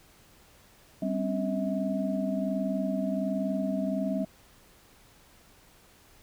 sine tone cluster, 195.8 / 258.6 / 279.9 / 642 Hz, G3 / C4 / C#4 / E5, -2 / -20 / +17 / -46 cents, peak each -30 / -32 / -36 / -33 dBFS, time 1.02-4.25 s, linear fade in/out 5 ms, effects pink hiss -58 dBFS RMS until 6.22 s

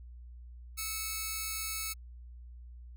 5% pulse tone pair together, 1302.3 / 2217 Hz, E6 / C#7, -21 / 0 cents, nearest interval major sixth, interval 921 cents, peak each -27 dBFS, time 0.77-1.94 s, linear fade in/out 20 ms, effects added 60 Hz sine -46 dBFS peak until 2.96 s

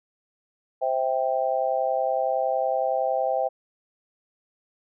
sine chord, C major, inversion none, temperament just, 523.3 / 654.1 / 784.9 Hz, C5 / E5 / G5, 0 / -14 / +2 cents, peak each -26 dBFS, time 0.81-3.49 s, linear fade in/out 20 ms, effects none

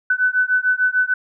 sine beating tone pair, 1500 / 1506.7 Hz, F#6 / F#6, +23 / +31 cents, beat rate 6.7 Hz, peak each -18 dBFS, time 0.1-1.14 s, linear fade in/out 5 ms, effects none

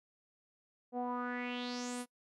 sawtooth tone with low-pass filter sweep, 245.7 Hz, B3, 9 cents flat, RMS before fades -39 dBFS, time 0.92-2.06 s, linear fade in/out 50 ms, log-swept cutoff 610 to 11000 Hz, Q 4.8, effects noise-tail reverb RT60 0.1 s tail -22 dB re dry

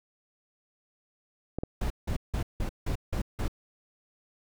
clicks, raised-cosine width 2 ms, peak -18 dBFS, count 2, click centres 1.586 / 1.635 s
brown noise bursts, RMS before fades -29 dBFS, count 7, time 1.81-3.481 s, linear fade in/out 5 ms, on 93 ms, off 170 ms
effects none

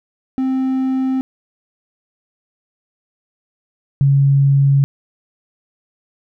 triangle / sine tone pair in turn, 262.2 / 138.9 Hz, C4 / C#3, +4 / +4 cents, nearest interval major seventh, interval 1100 cents, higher first, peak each -13 / -9 dBFS, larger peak second, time 0.38-1.21 / 4.01-4.84 s, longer neither, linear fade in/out 0 ms, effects none

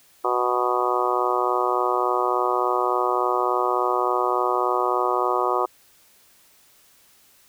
harmonic tone, 123.47 Hz, B2, in tune, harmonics 3 / 4 / 5 / 6 / 7 / 8 / 9 / 10, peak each -26 / -28 / -30 / -27 / -31 / -27 / -27 / -27 dBFS, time 0.24-5.66 s, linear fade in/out 10 ms, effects white hiss -56 dBFS RMS until 7.48 s

